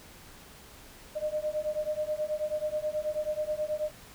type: beating tone pair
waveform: sine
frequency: 605 / 614.3 Hz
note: D#5 / D#5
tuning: -49 / -22 cents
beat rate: 9.3 Hz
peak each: -32 / -32 dBFS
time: 1.15-3.91 s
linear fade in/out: 20 ms
effects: pink hiss -51 dBFS RMS until 4.14 s